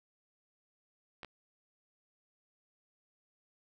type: clicks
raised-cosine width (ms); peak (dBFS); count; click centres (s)
0.3; -29; 2; 1.232 / 1.247
effects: none